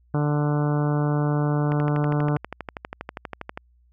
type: harmonic tone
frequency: 147.6 Hz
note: D3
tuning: 9 cents sharp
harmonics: 1 / 2 / 3 / 4 / 5 / 6 / 7 / 8 / 9 / 10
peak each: -21 / -27 / -31 / -33 / -35 / -37 / -38 / -39 / -40 / -41 dBFS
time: 0.14-2.37 s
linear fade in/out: 2 ms
type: click train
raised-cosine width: 0.5 ms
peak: -16 dBFS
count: 24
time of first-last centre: 1.72-3.575 s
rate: 12.4 Hz
effects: added 60 Hz sine -56 dBFS peak until 3.92 s